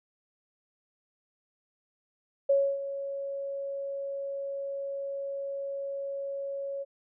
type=tone with ADSR envelope; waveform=sine; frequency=554.4 Hz; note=C#5; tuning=in tune; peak=-19 dBFS; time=2.49-6.85 s; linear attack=9 ms; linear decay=280 ms; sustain=-13 dB; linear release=31 ms; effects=none